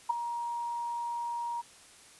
sine tone with ADSR envelope, 945 Hz, A#5, 23 cents sharp, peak -21 dBFS, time 0.09-1.62 s, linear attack 13 ms, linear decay 9 ms, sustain -11 dB, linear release 20 ms, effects white hiss -55 dBFS RMS until 2.19 s + resampled to 24000 Hz

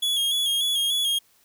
45% pulse tone with vibrato, 3322 Hz, G#7, in tune, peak -21 dBFS, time 0.02-1.19 s, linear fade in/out 10 ms, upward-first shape square, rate 3.4 Hz, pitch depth 37 cents each way, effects white hiss -61 dBFS RMS until 1.44 s

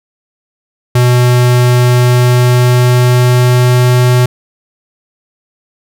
square tone with pitch glide, 123.47 to 124.4 Hz, B2 to B2, 0 to +13 cents, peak -6 dBFS, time 0.95-4.26 s, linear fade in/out 5 ms, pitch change +13 cents, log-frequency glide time 1.85-3.89 s, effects none

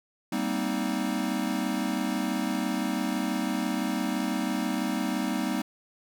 square chord, C minor seventh, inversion second, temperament equal with one note detuned, 196 / 233.1 / 259.1 / 311.1 Hz, G3 / Bb3 / C4 / Eb4, 0 / 0 / -17 / 0 cents, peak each -33 dBFS, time 0.32-5.62 s, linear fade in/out 5 ms, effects none

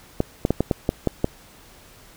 clicks, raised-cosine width 2 ms, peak -5 dBFS, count 8, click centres 0.204 / 0.451 / 0.506 / 0.606 / 0.712 / 0.891 / 1.073 / 1.244 s, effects pink hiss -49 dBFS RMS until 2.16 s

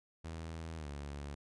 sawtooth tone with pitch glide, 81.3 to 71.6 Hz, E2 to D2, -23 to -43 cents, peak -38 dBFS, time 0.24-1.35 s, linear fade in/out 10 ms, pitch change -220 cents, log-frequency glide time 0.77-0.88 s, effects resampled to 22050 Hz

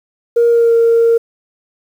sine tone with pitch glide, 470 to 461.9 Hz, A#4 to A#4, +14 to -16 cents, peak -6 dBFS, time 0.36-1.18 s, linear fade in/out 10 ms, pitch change -30 cents, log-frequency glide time 0.48-0.74 s, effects tanh soft clip ceiling -4 dBFS + 7-bit

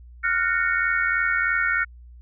sine chord, Gb major seventh, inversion third, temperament equal with one note detuned, 1396.9 / 1480 / 1833.7 / 2217 Hz, F6 / Gb6 / Bb6 / Db7, 0 / 0 / -29 / 0 cents, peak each -24 / -25 / -25 / -27 dBFS, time 0.23-1.85 s, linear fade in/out 20 ms, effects added 60 Hz sine -42 dBFS peak until 2.21 s

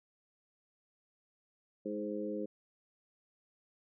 harmonic tone with a mistuned harmonic, 104.3 Hz, G#2, 8 cents sharp, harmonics 2 / 3 / 4 / 5, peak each -41 / -40 / -41 / -41 dBFS, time 1.85-2.46 s, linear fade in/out 10 ms, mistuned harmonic 3, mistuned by +19 cents, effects none

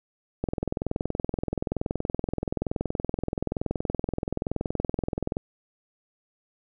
click train, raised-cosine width 2 ms, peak -13 dBFS, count 105, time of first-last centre 0.44-5.369 s, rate 21.1 Hz, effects none

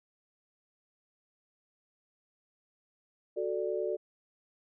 sine chord, D major, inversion first, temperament equal, 370 / 440 / 587.3 Hz, F#4 / A4 / D5, 0 / 0 / 0 cents, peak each -34 / -34 / -35 dBFS, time 3.36-3.97 s, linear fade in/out 20 ms, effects none

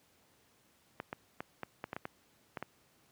clicks, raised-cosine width 0.5 ms, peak -23 dBFS, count 10, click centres 1.001 / 1.129 / 1.405 / 1.633 / 1.841 / 1.931 / 1.965 / 2.054 / 2.572 / 2.626 s, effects pink hiss -68 dBFS RMS until 3.11 s + high-pass 100 Hz 12 dB/octave

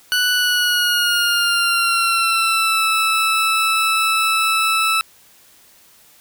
20% pulse tone with pitch glide, 1482 to 1312.7 Hz, F#6 to E6, +2 to -8 cents, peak -10 dBFS, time 0.12-5.01 s, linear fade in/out 0 ms, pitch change -210 cents, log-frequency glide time 0.33-2.85 s, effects white hiss -50 dBFS RMS until 6.2 s

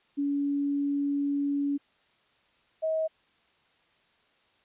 sine tone pair in turn, 283.7 / 636.9 Hz, C#4 / D#5, +40 / +40 cents, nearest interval octave + major second, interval 1400 cents, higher second, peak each -25 dBFS, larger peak neither, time 0.17-1.78 / 2.82-3.08 s, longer first, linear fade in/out 20 ms, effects white hiss -66 dBFS RMS until 4.64 s + resampled to 8000 Hz

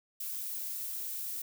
violet noise, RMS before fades -38 dBFS, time 0.2-1.42 s, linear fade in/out 5 ms, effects none

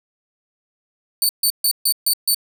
15% pulse tone bursts, 4513 Hz, C#8, 30 cents sharp, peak -8 dBFS, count 6, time 1.22-2.346 s, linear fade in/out 2 ms, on 71 ms, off 140 ms, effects none

